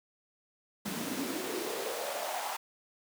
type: noise with high-pass filter sweep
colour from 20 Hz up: pink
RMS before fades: -36 dBFS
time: 0.85-2.57 s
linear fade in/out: 10 ms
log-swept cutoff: 200 to 860 Hz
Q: 4.4
effects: none